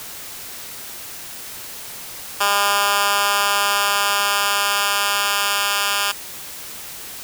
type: tone with high-pass filter sweep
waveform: 10% pulse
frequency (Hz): 202.1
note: G#3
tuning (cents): -47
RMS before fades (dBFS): -19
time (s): 2.4-6.12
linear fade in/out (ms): 10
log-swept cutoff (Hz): 1100 to 1700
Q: 1
effects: white hiss -34 dBFS RMS until 7.23 s